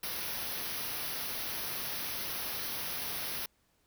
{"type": "band-stop noise", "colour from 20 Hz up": "white", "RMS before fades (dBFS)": -37, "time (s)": [0.03, 3.46], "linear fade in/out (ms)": 5, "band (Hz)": [6000, 10000], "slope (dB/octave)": 96, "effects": ["pink hiss -72 dBFS RMS until 3.86 s"]}